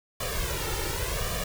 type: noise with flanger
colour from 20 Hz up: pink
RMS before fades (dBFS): -30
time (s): 0.2-1.44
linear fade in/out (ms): 5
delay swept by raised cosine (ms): 1.7 to 2.24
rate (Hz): 0.89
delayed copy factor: +0.85
effects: none